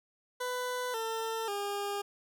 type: tone with pitch steps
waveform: 20% pulse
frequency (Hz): 498.5 / 449.3 / 404.9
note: B4 / A4 / G#4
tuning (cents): +16 / +36 / -44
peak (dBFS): -28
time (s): 0.4-2.02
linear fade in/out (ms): 10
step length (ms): 540
effects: none